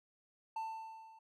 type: tone with level ramp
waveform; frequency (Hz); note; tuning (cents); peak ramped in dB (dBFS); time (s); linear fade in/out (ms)
triangle; 890; A5; +20; -34 to -55; 0.56-1.19; 5
effects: none